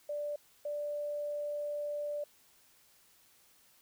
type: tone bursts at uneven times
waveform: sine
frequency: 587.3 Hz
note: D5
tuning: in tune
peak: -34 dBFS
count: 2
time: 0.09-0.36 / 0.65-2.24 s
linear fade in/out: 5 ms
effects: white hiss -65 dBFS RMS until 3.81 s